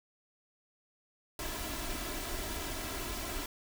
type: noise with comb filter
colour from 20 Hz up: pink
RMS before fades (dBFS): -38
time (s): 1.39-3.46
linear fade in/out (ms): 2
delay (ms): 3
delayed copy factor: +0.65
effects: none